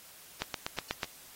click train, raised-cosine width 0.2 ms, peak -14 dBFS, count 6, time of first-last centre 0.42-1.032 s, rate 8.17 Hz, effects white hiss -53 dBFS RMS until 1.35 s + AAC 48 kbps

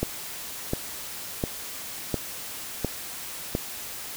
click train, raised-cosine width 2 ms, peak -11 dBFS, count 6, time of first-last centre 0.03-3.551 s, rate 1.42 Hz, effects white hiss -37 dBFS RMS until 4.16 s

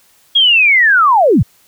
sine linear sweep, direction down, 3322 to 69.3 Hz, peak -6 dBFS, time 0.35-1.43 s, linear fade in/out 10 ms, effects white hiss -51 dBFS RMS until 1.67 s

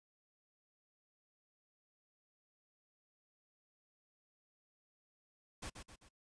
pink noise with echo, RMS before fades -45 dBFS, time 5.62-5.7 s, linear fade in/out 10 ms, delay 130 ms, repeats 3, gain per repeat -6 dB, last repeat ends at 6.09 s, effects noise-tail reverb RT60 0.1 s tail -26 dB re dry + resampled to 22050 Hz

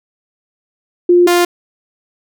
sine / sawtooth tone pair in turn, 352.4 / 350.5 Hz, F4 / F4, +16 / +6 cents, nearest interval unison, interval 10 cents, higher first, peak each -5 dBFS, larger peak neither, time 1.09-1.27 / 1.27-1.45 s, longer neither, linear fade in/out 5 ms, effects none

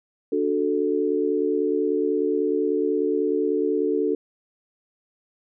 sine chord, D major, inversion none, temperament equal, 293.7 / 370 / 440 Hz, D4 / F#4 / A4, 0 / 0 / 0 cents, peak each -25 / -25 / -23 dBFS, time 0.32-4.15 s, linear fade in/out 5 ms, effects none

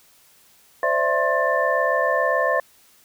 sine tone cluster, 518 / 585 / 663 / 1064 / 1773 Hz, C5 / D5 / E5 / C6 / A6, -17 / -7 / +10 / +29 / +13 cents, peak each -24 dBFS, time 0.83-2.6 s, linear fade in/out 2 ms, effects white hiss -55 dBFS RMS until 3.04 s

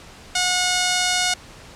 5% pulse tone, 726 Hz, F#5, 33 cents flat, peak -6 dBFS, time 0.35-1.34 s, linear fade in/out 5 ms, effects pink hiss -43 dBFS RMS until 1.75 s + low-pass 8000 Hz 12 dB/octave

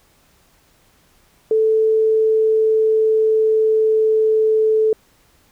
sine tone with pitch glide, 439.5 to 436.7 Hz, A4 to A4, -2 to -13 cents, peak -12 dBFS, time 1.51-4.93 s, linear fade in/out 2 ms, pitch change -11 cents, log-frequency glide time 1.98-4.73 s, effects pink hiss -56 dBFS RMS until 5.51 s

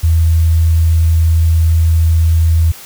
sine tone, 81.7 Hz, E2, 15 cents flat, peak -7 dBFS, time 0.03-2.72 s, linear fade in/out 10 ms, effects white hiss -34 dBFS RMS until 2.85 s

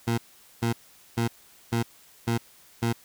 20% pulse tone bursts, 116.54 Hz, A#2, in tune, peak -18 dBFS, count 6, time 0.07-2.93 s, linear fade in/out 10 ms, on 110 ms, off 440 ms, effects white hiss -55 dBFS RMS until 3.04 s

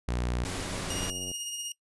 sawtooth tone, 60.4 Hz, B1, 38 cents flat, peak -24 dBFS, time 0.08-0.44 s, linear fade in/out 0 ms
pink noise, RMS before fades -35 dBFS, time 0.45-1.1 s, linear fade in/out 0 ms
click train, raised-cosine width 2 ms, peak -29 dBFS, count 79, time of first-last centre 0.46-1.315 s, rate 91.2 Hz
15% pulse tone with tremolo, 2856 Hz, F7, 38 cents sharp, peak -25 dBFS, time 0.9-1.72 s, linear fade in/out 2 ms, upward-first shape sine, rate 16 Hz, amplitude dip 35%
effects noise-tail reverb RT60 0.1 s tail -21 dB re dry + resampled to 24000 Hz

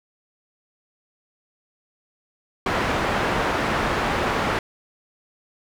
white low-pass noise, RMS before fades -23 dBFS, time 2.66-4.59 s, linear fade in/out 2 ms, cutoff 1400 Hz, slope 12 dB/octave, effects none

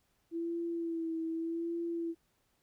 sine tone with vibrato, 332 Hz, E4, 12 cents sharp, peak -33 dBFS, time 0.31-2.15 s, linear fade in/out 50 ms, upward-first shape sine, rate 0.83 Hz, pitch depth 36 cents each way, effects pink hiss -75 dBFS RMS until 2.62 s

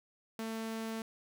sawtooth tone, 223.5 Hz, A3, 27 cents sharp, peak -33 dBFS, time 0.39-1.02 s, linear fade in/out 2 ms, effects none

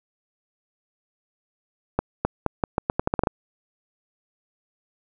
accelerating click train, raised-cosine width 1 ms, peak -6 dBFS, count 12, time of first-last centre 1.99-3.272 s, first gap 260 ms, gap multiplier 0.82, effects none

